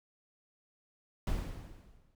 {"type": "noise with exponential decay", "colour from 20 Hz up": "brown", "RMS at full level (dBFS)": -30, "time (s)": [1.27, 2.15], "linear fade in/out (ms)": 2, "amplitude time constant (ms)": 190, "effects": []}